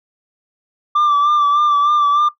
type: tone with vibrato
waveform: sine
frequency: 1174.7 Hz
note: D6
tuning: in tune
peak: -8 dBFS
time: 0.95-2.29 s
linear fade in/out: 10 ms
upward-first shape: sine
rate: 3.3 Hz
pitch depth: 38 cents each way
effects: noise-tail reverb RT60 0.1 s tail -17 dB re dry + tanh soft clip ceiling -10 dBFS